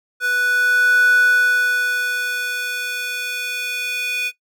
square tone with high-pass filter sweep, 493.5 Hz, B4, 1 cent flat, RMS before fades -18 dBFS, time 0.2-4.32 s, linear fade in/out 50 ms, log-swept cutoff 1300 to 2300 Hz, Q 8.4, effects noise-tail reverb RT60 0.1 s tail -18 dB re dry

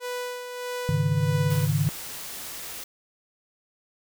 sawtooth tone with tremolo, 493.9 Hz, B4, in tune, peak -25 dBFS, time 0-1.69 s, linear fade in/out 50 ms, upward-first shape sine, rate 1.6 Hz, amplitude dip 50%
sine chord, Ab suspended fourth, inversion none, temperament just, 103.83 / 138.43 / 155.74 Hz, Ab2 / Db3 / Eb3, 0 / -2 / +2 cents, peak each -27 / -25 / -24 dBFS, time 0.89-1.89 s, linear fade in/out 0 ms
white noise, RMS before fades -37 dBFS, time 1.5-2.84 s, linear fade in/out 5 ms
effects none

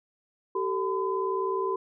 sine tone cluster, 384.4 / 444 / 1012 Hz, G4 / A4 / B5, -34 / +16 / +42 cents, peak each -28 / -33 / -30 dBFS, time 0.55-1.76 s, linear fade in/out 5 ms, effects none

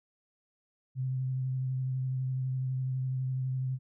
sine tone with vibrato, 130 Hz, C3, 11 cents flat, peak -29 dBFS, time 0.95-3.79 s, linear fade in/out 50 ms, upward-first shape triangle, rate 12 Hz, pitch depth 22 cents each way, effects none

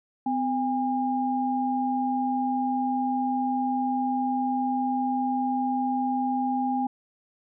sine tone pair together, 254.9 / 810 Hz, C4 / G#5, -45 / -43 cents, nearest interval octave + minor sixth, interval 2002 cents, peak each -26 / -26 dBFS, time 0.26-6.87 s, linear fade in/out 5 ms, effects none

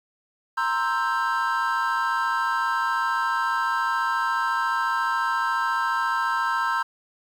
triangle chord, C dominant seventh, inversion third, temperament equal with one note detuned, 932.3 / 1046.5 / 1318.5 / 1576.2 Hz, Bb5 / C6 / E6 / G6, 0 / 0 / 0 / +9 cents, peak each -25 dBFS, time 0.57-6.83 s, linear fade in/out 10 ms, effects tanh soft clip ceiling -12 dBFS + 9-bit

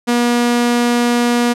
sawtooth tone, 240 Hz, B3, 49 cents flat, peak -8 dBFS, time 0.07-1.54 s, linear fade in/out 20 ms, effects low-pass 11000 Hz 12 dB/octave

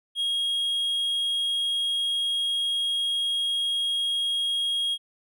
triangle tone, 3274 Hz, G#7, 25 cents flat, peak -22 dBFS, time 0.15-4.98 s, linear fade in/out 50 ms, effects none

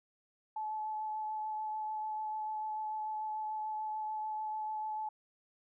sine tone with vibrato, 862 Hz, A5, 36 cents flat, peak -35 dBFS, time 0.56-5.09 s, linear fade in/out 5 ms, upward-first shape sine, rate 6.8 Hz, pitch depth 12 cents each way, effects none

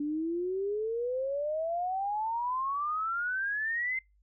sine exponential sweep, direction up, 288.4 to 2093 Hz, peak -29 dBFS, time 0-3.99 s, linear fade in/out 5 ms, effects noise-tail reverb RT60 0.2 s tail -26 dB re dry + added 50 Hz sine -63 dBFS peak until 4.22 s

